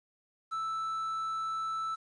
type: tone with quantisation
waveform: triangle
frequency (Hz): 1318.5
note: E6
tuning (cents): 0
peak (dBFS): -30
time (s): 0.51-1.96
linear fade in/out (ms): 20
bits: 10
effects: resampled to 22050 Hz